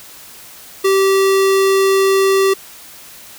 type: tone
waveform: square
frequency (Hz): 387.8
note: G4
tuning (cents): -19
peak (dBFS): -11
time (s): 0.84-2.54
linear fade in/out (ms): 10
effects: white hiss -38 dBFS RMS until 3.38 s